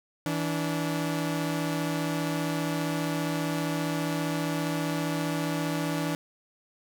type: tone pair together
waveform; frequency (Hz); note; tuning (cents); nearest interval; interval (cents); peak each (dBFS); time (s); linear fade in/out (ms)
sawtooth; 162.27 / 289.5; E3 / D4; -27 / -25; minor seventh; 1002; -26; 0.26-6.15; 0
effects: none